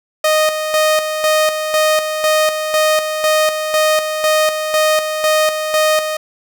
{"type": "tone with tremolo", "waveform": "sawtooth", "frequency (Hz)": 620, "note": "D#5", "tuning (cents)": -6, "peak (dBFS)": -7, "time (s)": [0.24, 6.17], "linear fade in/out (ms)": 5, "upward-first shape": "square", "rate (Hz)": 2, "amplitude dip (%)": 55, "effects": []}